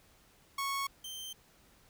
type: tone pair in turn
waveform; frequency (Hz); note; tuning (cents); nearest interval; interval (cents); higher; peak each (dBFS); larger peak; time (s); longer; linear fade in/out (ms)
sawtooth; 1104 / 3123; C#6 / G7; -7 / -7; octave + tritone; 1800; second; -29 / -38; first; 0.58-0.87 / 1.04-1.33; neither; 5
effects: pink hiss -64 dBFS RMS until 1.89 s

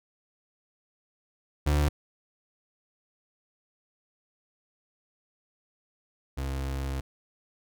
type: tone pair in turn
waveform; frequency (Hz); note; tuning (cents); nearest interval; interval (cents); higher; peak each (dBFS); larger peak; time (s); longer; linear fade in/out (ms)
35% pulse; 73.6 / 67.44; D2 / C#2; +4 / -47; major second; 151; first; -20 / -28; first; 1.66-1.89 / 6.37-7.01; second; 10
effects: none

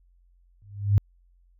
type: tone with exponential growth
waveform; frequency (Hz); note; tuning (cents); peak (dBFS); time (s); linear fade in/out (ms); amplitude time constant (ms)
sine; 101.3; G#2; -43; -12; 0.62-0.98; 0; 77
effects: added 44 Hz sine -57 dBFS peak until 1.59 s

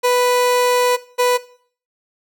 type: tone pair in turn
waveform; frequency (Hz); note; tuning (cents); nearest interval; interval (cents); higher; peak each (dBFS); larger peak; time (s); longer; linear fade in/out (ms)
30% pulse; 493.9 / 493.9; B4 / B4; 0 / 0; unison; 0; neither; -10; neither; 0.03-0.97 / 1.18-1.38; first; 20
effects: noise-tail reverb RT60 0.5 s tail -18 dB re dry

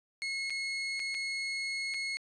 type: tone with dropouts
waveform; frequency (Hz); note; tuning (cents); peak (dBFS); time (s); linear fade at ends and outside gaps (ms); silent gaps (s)
30% pulse; 2172; C#7; -36; -30; 0.22-2.17; 0; 0.498-0.504 / 0.995-1 / 1.144-1.148 / 1.939-1.943
effects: resampled to 22050 Hz + 11-bit

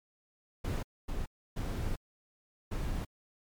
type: noise bursts at uneven times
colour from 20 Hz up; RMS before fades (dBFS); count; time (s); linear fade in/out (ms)
brown; -34; 4; 0.64-0.83 / 1.08-1.26 / 1.56-1.96 / 2.71-3.05; 10
effects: MP3 96 kbps

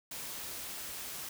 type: noise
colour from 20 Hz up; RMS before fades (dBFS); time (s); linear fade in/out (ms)
white; -42; 0.11-1.29; 5
effects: none

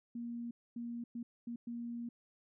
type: tone bursts at uneven times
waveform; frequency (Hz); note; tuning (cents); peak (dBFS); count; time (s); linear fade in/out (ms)
sine; 236.3; A#3; +24; -39; 5; 0.15-0.51 / 0.76-1.04 / 1.15-1.23 / 1.47-1.56 / 1.67-2.09; 5
effects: none

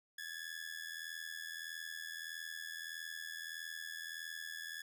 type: ring-modulated tone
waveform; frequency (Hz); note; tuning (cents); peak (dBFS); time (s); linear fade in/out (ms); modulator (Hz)
sawtooth; 1700; G#6; +40; -37; 0.18-4.82; 5; 40.8
effects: none

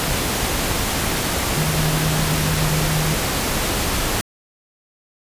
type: tone in noise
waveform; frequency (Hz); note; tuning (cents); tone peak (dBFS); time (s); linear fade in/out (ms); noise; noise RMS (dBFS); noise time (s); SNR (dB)
sine; 154.9; D#3; -7; -20; 1.57-3.14; 0; pink; -21; 0-4.21; -2
effects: resampled to 32000 Hz

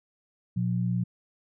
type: tone pair together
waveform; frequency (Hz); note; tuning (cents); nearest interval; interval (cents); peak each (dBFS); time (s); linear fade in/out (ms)
sine; 119.3 / 178.75; A#2 / F3; +41 / +41; perfect fifth; 700; -27; 0.56-1.04; 10
effects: none

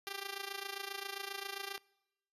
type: tone with amplitude modulation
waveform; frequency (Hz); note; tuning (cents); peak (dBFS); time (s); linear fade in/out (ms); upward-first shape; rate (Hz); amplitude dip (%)
5% pulse; 395.2; G4; +14; -26; 0.07-1.78; 0; sine; 27.5; 80
effects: noise-tail reverb RT60 0.9 s tail -25 dB re dry + resampled to 32000 Hz

